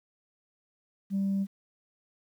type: tone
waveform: sine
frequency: 195.9 Hz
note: G3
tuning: 1 cent flat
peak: -24 dBFS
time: 1.1-1.47 s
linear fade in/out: 50 ms
effects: tanh soft clip ceiling -23 dBFS + 10-bit